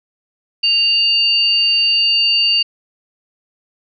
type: tone pair together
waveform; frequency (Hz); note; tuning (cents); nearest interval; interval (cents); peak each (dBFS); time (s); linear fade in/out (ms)
sine; 2794 / 4595; F7 / D8; 0 / -39; major sixth; 861; -14; 0.63-2.63; 10
effects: none